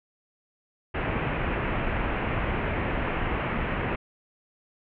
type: low-pass noise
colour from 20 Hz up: pink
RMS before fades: -28 dBFS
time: 0.94-3.96 s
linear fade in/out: 10 ms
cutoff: 2700 Hz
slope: 48 dB/octave
effects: none